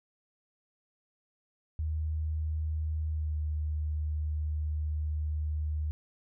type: tone with pitch glide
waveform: sine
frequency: 77.9 to 76.3 Hz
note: D#2 to D#2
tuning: +3 to -33 cents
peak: -29 dBFS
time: 1.79-5.91 s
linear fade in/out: 0 ms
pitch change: -36 cents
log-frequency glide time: 3.1-3.35 s
effects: none